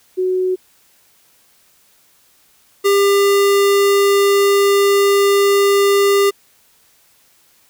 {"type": "tone pair in turn", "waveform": ["sine", "square"], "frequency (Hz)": [370, 399.9], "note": ["F#4", "G4"], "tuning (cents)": [0, 35], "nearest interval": "minor second", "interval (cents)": 135, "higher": "second", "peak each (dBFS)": [-14, -11], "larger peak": "second", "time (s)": [[0.17, 0.56], [2.84, 6.31]], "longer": "second", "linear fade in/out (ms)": 20, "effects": ["white hiss -54 dBFS RMS until 7.69 s"]}